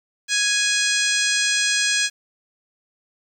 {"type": "harmonic tone with a mistuned harmonic", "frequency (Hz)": 830.6, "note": "G#5", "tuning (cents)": 0, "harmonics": [2, 3, 4, 5, 6, 7, 8, 9, 10], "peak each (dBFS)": [-23, -25, -26, -27, -28, -28, -29, -30, -30], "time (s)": [0.28, 2.1], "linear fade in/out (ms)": 50, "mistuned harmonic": 7, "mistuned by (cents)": 23, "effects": ["8-bit"]}